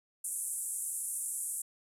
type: band-pass noise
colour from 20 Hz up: pink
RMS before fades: -37 dBFS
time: 0.24-1.62 s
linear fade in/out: 5 ms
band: 8300 to 11000 Hz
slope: 48 dB/octave
effects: none